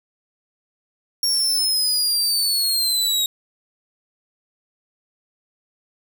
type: linear sweep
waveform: sawtooth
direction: down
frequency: 5560 to 3779 Hz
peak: -15 dBFS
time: 1.23-3.26 s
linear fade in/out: 2 ms
effects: 7-bit